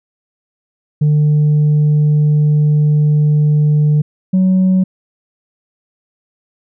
sine tone pair in turn, 150 / 186.66 Hz, D3 / F#3, +37 / +15 cents, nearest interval major third, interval 378 cents, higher second, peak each -6 dBFS, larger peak neither, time 1.01-4.02 / 4.33-4.84 s, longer first, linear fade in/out 10 ms, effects tanh soft clip ceiling -7 dBFS

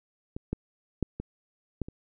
clicks, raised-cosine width 3 ms, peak -22 / -16 / -13 / -21 / -17 / -27 dBFS, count 6, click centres 0.365 / 0.53 / 1.027 / 1.2 / 1.817 / 1.885 s, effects none

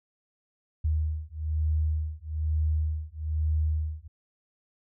sine beating tone pair, 77.1 / 78.2 Hz, D#2 / D#2, -15 / +9 cents, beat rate 1.1 Hz, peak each -28 dBFS, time 0.84-4.08 s, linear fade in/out 10 ms, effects none

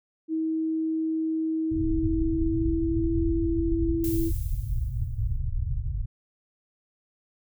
sine tone with pitch glide, 319.5 to 330.8 Hz, D#4 to E4, +46 to +6 cents, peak -24 dBFS, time 0.28-4.32 s, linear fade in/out 50 ms, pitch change +60 cents, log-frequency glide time 1.66-3.23 s
pink low-pass noise, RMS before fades -28 dBFS, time 1.71-6.06 s, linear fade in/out 10 ms, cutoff 130 Hz, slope 96 dB/octave
violet noise with exponential decay, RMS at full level -34 dBFS, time 4.04-5.38 s, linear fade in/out 1 ms, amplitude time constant 290 ms
effects none

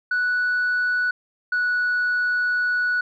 sine tone pair in turn, 1478 / 1472 Hz, F#6 / F#6, -2 / -9 cents, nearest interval unison, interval 7 cents, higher first, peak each -17 dBFS, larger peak neither, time 0.11-1.11 / 1.52-3.01 s, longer second, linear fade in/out 5 ms, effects tanh soft clip ceiling -17 dBFS

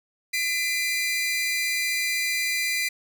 sawtooth tone pair together, 2021 / 2388 Hz, B6 / D7, +39 / +28 cents, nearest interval minor third, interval 289 cents, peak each -23 dBFS, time 0.33-2.89 s, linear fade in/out 10 ms, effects none

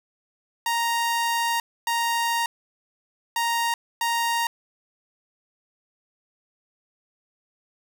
sawtooth tone bursts at uneven times, 932.3 Hz, A#5, in tune, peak -18 dBFS, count 4, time 0.66-1.6 / 1.87-2.46 / 3.36-3.74 / 4.01-4.47 s, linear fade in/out 2 ms, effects none

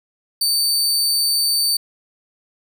sawtooth tone, 4573 Hz, D8, 47 cents flat, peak -13 dBFS, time 0.41-1.77 s, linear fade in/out 5 ms, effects none

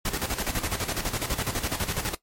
pink noise with tremolo, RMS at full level -27 dBFS, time 0.05-2.15 s, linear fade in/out 5 ms, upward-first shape square, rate 12 Hz, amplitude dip 65%, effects noise-tail reverb RT60 0.1 s tail -17 dB re dry + MP3 64 kbps

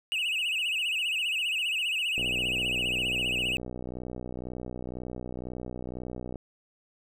triangle tone with vibrato, 2730 Hz, F7, 40 cents flat, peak -25 dBFS, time 0.12-3.57 s, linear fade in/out 0 ms, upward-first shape sine, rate 15 Hz, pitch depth 140 cents each way
click train, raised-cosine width 2 ms, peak -24 dBFS, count 260, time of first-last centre 2.18-6.357 s, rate 62 Hz
effects none

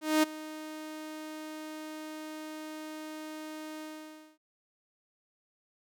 sawtooth tone with ADSR envelope, 310 Hz, D#4, 6 cents flat, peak -17 dBFS, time 0.01-4.38 s, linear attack 220 ms, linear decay 14 ms, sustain -19 dB, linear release 570 ms, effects none

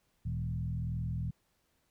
sine tone with frequency modulation, 116.54 Hz, A#2, in tune, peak -32 dBFS, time 0.25-1.31 s, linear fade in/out 10 ms, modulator 41.9 Hz, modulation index 1.2, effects pink hiss -75 dBFS RMS until 1.9 s

